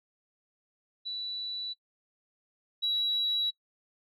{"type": "tone pair in turn", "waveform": "sine", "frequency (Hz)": [3952, 3898], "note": ["B7", "B7"], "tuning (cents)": [0, -23], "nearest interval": "unison", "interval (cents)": 23, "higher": "first", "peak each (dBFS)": [-33, -25], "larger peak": "second", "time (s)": [[1.05, 1.74], [2.82, 3.51]], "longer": "neither", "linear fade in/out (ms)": 20, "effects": ["noise-tail reverb RT60 0.1 s tail -21 dB re dry", "tanh soft clip ceiling -21 dBFS"]}